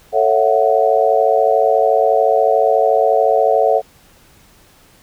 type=chord; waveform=sine; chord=F# minor seventh; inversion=first; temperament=just; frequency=444 / 555 / 666 / 740 Hz; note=A4 / C#5 / E5 / F#5; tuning=+16 / +2 / +18 / 0 cents; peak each=-16 dBFS; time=0.12-3.82 s; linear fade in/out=50 ms; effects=pink hiss -49 dBFS RMS until 5.02 s

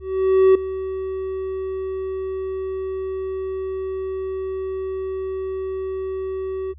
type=tone with ADSR envelope; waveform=triangle; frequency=380 Hz; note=F#4; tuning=46 cents sharp; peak=-7 dBFS; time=0-6.74 s; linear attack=550 ms; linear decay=5 ms; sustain=-15 dB; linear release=31 ms; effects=added 72 Hz sine -40 dBFS peak until 6.78 s + resampled to 8000 Hz

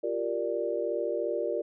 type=chord; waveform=sine; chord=G minor seventh; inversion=third; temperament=equal; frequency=349.2 / 392 / 466.2 / 587.3 Hz; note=F4 / G4 / Bb4 / D5; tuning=0 / 0 / 0 / 0 cents; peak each=-34 / -35 / -32 / -32 dBFS; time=0.03-1.62 s; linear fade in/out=10 ms; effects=none

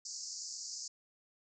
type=band-pass noise; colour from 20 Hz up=white; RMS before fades=-44 dBFS; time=0.05-0.88 s; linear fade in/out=5 ms; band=4600 to 7300 Hz; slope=96 dB/octave; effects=none

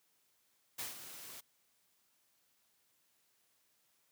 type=noise with ADSR envelope; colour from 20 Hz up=white; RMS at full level=-40 dBFS; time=0.78-1.41 s; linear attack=16 ms; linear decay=150 ms; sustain=-10 dB; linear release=14 ms; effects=white hiss -75 dBFS RMS until 4.11 s + high-pass 80 Hz 12 dB/octave

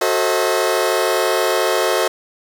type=chord; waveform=sawtooth; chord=F# diminished seventh; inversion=none; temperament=just; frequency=370 / 444 / 532.8 / 639.4 Hz; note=F#4 / A4 / C5 / Eb5; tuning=0 / +16 / +31 / +47 cents; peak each=-17 dBFS; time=0.01-2.08 s; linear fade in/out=5 ms; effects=none

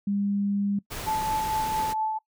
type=tone; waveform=sine; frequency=201.2 Hz; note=G3; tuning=45 cents sharp; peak=-23 dBFS; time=0.07-0.79 s; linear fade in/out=5 ms
type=noise; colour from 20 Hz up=pink; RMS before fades=-35 dBFS; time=0.9-1.94 s; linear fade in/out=20 ms
type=tone with tremolo; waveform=sine; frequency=872 Hz; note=A5; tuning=16 cents flat; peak=-23 dBFS; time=1.06-2.19 s; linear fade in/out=20 ms; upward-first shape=triangle; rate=4.4 Hz; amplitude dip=40%
effects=noise-tail reverb RT60 0.1 s tail -20 dB re dry

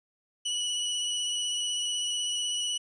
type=tone with vibrato; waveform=sawtooth; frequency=2944 Hz; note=F#7; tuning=9 cents flat; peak=-25 dBFS; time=0.45-2.78 s; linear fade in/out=10 ms; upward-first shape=square; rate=16 Hz; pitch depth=13 cents each way; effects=resampled to 22050 Hz

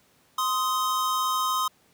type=tone pair together; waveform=square; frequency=1041 / 1254.3 Hz; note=C6 / D#6; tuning=-9 / +14 cents; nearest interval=minor third; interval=323 cents; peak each=-27 dBFS; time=0.38-1.68 s; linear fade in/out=5 ms; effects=pink hiss -62 dBFS RMS until 1.93 s + high-pass 100 Hz 12 dB/octave

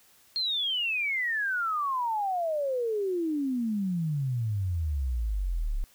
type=exponential sweep; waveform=sine; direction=down; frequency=4274 to 32.64 Hz; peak=-26 dBFS; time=0.36-5.84 s; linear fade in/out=0 ms; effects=white hiss -60 dBFS RMS until 5.94 s

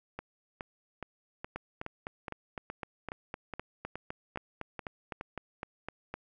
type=two click trains; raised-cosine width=0.5 ms; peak=-23 / -22 dBFS; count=13 / 19; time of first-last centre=0.19-5.211 / 1.56-6.14 s; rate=2.39 / 3.93 Hz; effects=none

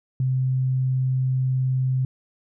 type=tone; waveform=sine; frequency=129.9 Hz; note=C3; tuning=12 cents flat; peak=-19 dBFS; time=0.2-2.05 s; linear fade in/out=2 ms; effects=none

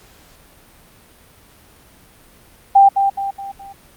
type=tone with echo; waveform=sine; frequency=790 Hz; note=G5; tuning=13 cents sharp; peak=-5 dBFS; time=2.75-2.89 s; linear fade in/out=10 ms; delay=210 ms; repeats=4; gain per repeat=-7 dB; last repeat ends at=3.73 s; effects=pink hiss -48 dBFS RMS until 3.96 s + Opus 48 kbps

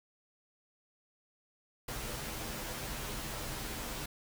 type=noise with comb filter; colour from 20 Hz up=pink; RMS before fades=-40 dBFS; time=1.88-4.06 s; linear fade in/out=5 ms; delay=11 ms; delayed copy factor=-0.65; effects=none

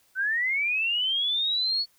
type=linear sweep; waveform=sine; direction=up; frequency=1494 to 4435 Hz; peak=-23 dBFS; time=0.15-1.86 s; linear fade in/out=50 ms; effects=white hiss -64 dBFS RMS until 1.98 s

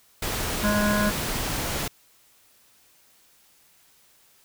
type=noise; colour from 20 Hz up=pink; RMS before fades=-28 dBFS; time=0.22-1.88 s; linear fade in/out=5 ms
type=harmonic tone; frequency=207.7 Hz; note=G#3; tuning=in tune; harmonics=1 / 3 / 5 / 7 / 8; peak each=-23 / -28 / -30 / -31 / -32 dBFS; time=0.63-1.11 s; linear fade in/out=20 ms
effects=white hiss -59 dBFS RMS until 4.44 s

